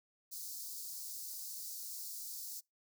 white high-pass noise, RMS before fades -45 dBFS, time 0.31-2.61 s, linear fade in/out 20 ms, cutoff 4400 Hz, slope 48 dB/octave, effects noise-tail reverb RT60 0.2 s tail -26 dB re dry

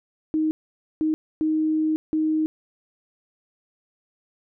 sine tone bursts at uneven times, 312.4 Hz, D#4, 7 cents sharp, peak -19 dBFS, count 4, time 0.34-0.51 / 1.01-1.14 / 1.41-1.96 / 2.13-2.46 s, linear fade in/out 0 ms, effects none

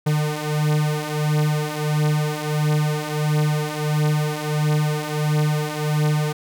45% pulse beating tone pair, 150.2 / 151.7 Hz, D3 / D#3, +39 / -44 cents, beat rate 1.5 Hz, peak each -23 / -21 dBFS, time 0.06-6.33 s, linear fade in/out 10 ms, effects none

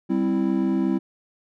triangle chord, C major, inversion second, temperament equal, 196 / 261.6 / 329.6 Hz, G3 / C4 / E4, 0 / 0 / 0 cents, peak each -22 dBFS, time 0.09-0.99 s, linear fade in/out 20 ms, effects none

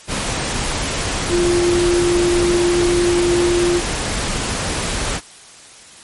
sine tone in noise, 349.2 Hz, F4, in tune, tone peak -13 dBFS, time 1.29-3.82 s, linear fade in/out 50 ms, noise pink, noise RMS -21 dBFS, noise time 0.07-5.21 s, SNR +5 dB, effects white hiss -41 dBFS RMS until 6.03 s + MP3 48 kbps

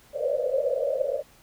white band-pass noise, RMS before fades -26 dBFS, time 0.13-1.23 s, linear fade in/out 50 ms, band 490 to 600 Hz, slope 96 dB/octave, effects pink hiss -56 dBFS RMS until 1.42 s

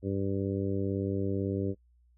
harmonic tone, 98 Hz, G2, in tune, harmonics 1 / 2 / 3 / 4 / 5 / 6, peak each -33 / -35 / -34 / -35 / -38 / -46 dBFS, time 0.02-1.75 s, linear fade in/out 50 ms, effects noise-tail reverb RT60 0.1 s tail -24 dB re dry + added 60 Hz sine -61 dBFS peak until 2.17 s

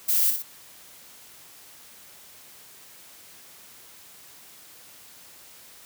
violet noise with echo, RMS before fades -22 dBFS, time 0.08-0.31 s, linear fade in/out 10 ms, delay 58 ms, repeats 2, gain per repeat -6 dB, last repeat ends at 0.426 s, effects white hiss -49 dBFS RMS until 5.85 s + high-pass 60 Hz 12 dB/octave

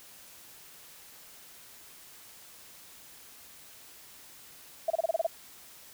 sine tone bursts, 659.3 Hz, E5, in tune, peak -23 dBFS, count 8, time 4.88-5.267 s, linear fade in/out 5 ms, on 23 ms, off 29 ms, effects white hiss -52 dBFS RMS until 5.93 s

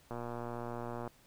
click train, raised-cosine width 1 ms, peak -27 dBFS, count 116, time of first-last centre 0.11-1.076 s, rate 119 Hz, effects pink hiss -64 dBFS RMS until 1.26 s

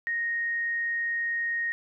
sine tone, 1864.7 Hz, A#6, in tune, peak -26 dBFS, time 0.07-1.72 s, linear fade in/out 0 ms, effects none

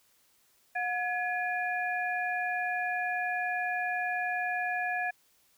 sine tone cluster, 724 / 1694 / 2423 Hz, F#5 / G#6 / D#7, -38 / +34 / -47 cents, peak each -32 / -32 / -38 dBFS, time 0.75-5.11 s, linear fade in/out 10 ms, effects white hiss -67 dBFS RMS until 5.57 s

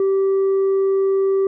triangle tone with tanh clipping, 388.3 Hz, G4, 16 cents flat, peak -15 dBFS, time 0-1.47 s, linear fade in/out 2 ms, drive 7 dB, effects none

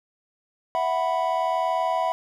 triangle chord, E suspended second, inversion none, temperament equal, 659.3 / 740 / 987.8 Hz, E5 / F#5 / B5, 0 / 0 / 0 cents, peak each -24 dBFS, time 0.75-2.12 s, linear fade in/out 0 ms, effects none

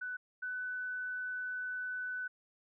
sine tone pair in turn, 1493 / 1498.5 Hz, F#6 / F#6, +15 / +22 cents, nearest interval unison, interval 7 cents, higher second, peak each -37 / -36 dBFS, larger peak second, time 0.01-0.17 / 0.42-2.28 s, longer second, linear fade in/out 10 ms, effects none

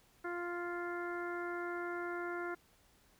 harmonic tone, 349.2 Hz, F4, in tune, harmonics 1 / 2 / 3 / 4 / 5 / 6, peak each -40 / -46 / -48 / -43 / -50 / -53 dBFS, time 0.24-2.55 s, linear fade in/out 10 ms, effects pink hiss -68 dBFS RMS until 3.19 s

